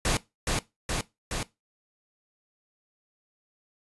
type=noise with echo; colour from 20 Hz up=pink; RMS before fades=-25 dBFS; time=0.05-0.17 s; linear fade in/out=2 ms; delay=420 ms; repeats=3; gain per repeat=-2 dB; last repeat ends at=1.43 s; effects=noise-tail reverb RT60 0.2 s tail -18 dB re dry + resampled to 24000 Hz